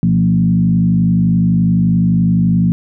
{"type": "tone with frequency modulation", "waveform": "sine", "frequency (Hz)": 175.1, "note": "F3", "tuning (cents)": 5, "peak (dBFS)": -9, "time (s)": [0.03, 2.72], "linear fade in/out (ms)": 0, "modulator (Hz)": 51.7, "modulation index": 1, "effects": []}